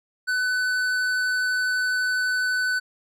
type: tone with tanh clipping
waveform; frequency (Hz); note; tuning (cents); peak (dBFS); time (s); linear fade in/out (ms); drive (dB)
triangle; 1502; F#6; +26; -23; 0.27-2.8; 20; 16
effects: none